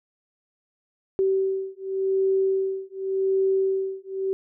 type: beating tone pair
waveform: sine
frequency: 384.1 / 384.98 Hz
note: G4 / G4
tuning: -35 / -31 cents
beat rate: 0.88 Hz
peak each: -24 dBFS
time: 1.19-4.33 s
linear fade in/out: 0 ms
effects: none